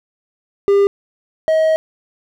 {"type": "tone pair in turn", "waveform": "triangle", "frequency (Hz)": [400, 635], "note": ["G4", "D#5"], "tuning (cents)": [35, 35], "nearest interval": "minor sixth", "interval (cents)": 800, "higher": "second", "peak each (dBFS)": [-7, -9], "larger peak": "first", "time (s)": [[0.68, 0.87], [1.48, 1.76]], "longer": "second", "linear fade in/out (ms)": 0, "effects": []}